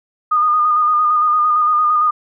sine tone with vibrato, 1225 Hz, D#6, 27 cents flat, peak -11 dBFS, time 0.31-2.11 s, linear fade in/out 10 ms, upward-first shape square, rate 8.8 Hz, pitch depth 25 cents each way, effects none

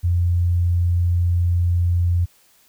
sine tone, 87.31 Hz, F2, in tune, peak -15 dBFS, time 0.03-2.26 s, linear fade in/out 20 ms, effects white hiss -56 dBFS RMS until 2.68 s

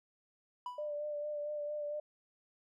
triangle tone with exponential decay, 987.8 Hz, B5, in tune, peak -34 dBFS, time 0.66-0.95 s, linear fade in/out 2 ms, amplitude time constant 61 ms
sine tone with vibrato, 593 Hz, D5, 17 cents sharp, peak -36 dBFS, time 0.78-2 s, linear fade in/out 5 ms, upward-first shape sine, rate 4.4 Hz, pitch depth 23 cents each way
effects none

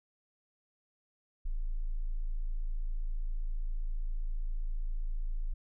sine tone, 27.5 Hz, A0, in tune, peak -30 dBFS, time 1.45-5.54 s, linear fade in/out 10 ms, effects none

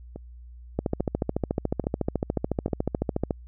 two click trains, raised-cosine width 2 ms, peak -11 / -23 dBFS, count 36 / 4, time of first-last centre 0.79-3.308 / 0.16-2.681 s, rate 13.9 / 1.19 Hz, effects added 60 Hz sine -42 dBFS peak until 3.47 s

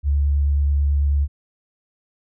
sine tone with vibrato, 71.4 Hz, D2, 48 cents flat, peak -15 dBFS, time 0.03-1.28 s, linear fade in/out 50 ms, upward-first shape sine, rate 9.2 Hz, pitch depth 13 cents each way, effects none

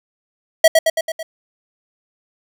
square tone with echo, 647 Hz, E5, 32 cents flat, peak -5 dBFS, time 0.64-0.68 s, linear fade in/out 5 ms, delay 110 ms, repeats 5, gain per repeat -4 dB, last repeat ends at 1.23 s, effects none

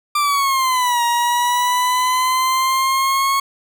40% pulse exponential two-way sweep, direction down then up, 1189 to 945 to 1100 Hz, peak -14 dBFS, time 0.15-3.4 s, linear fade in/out 5 ms, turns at 1.03 s, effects none

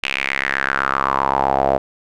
sawtooth tone with band-pass filter sweep, 67.8 Hz, C#2, 38 cents flat, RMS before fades -19 dBFS, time 0.03-1.78 s, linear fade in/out 5 ms, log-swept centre 2700 to 630 Hz, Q 4.7, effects none

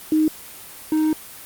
sine / triangle tone pair in turn, 311.1 / 311.1 Hz, D#4 / D#4, 0 / 0 cents, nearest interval unison, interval 0 cents, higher neither, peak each -14 dBFS, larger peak neither, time 0.12-0.28 / 0.92-1.13 s, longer second, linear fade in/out 2 ms, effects white hiss -39 dBFS RMS until 1.45 s + Opus 24 kbps

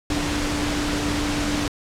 sine tone in noise, 293.7 Hz, D4, in tune, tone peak -25 dBFS, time 0.1-1.68 s, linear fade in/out 2 ms, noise pink, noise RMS -25 dBFS, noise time 0.1-1.68 s, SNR -3 dB, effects low-pass 7000 Hz 12 dB/octave

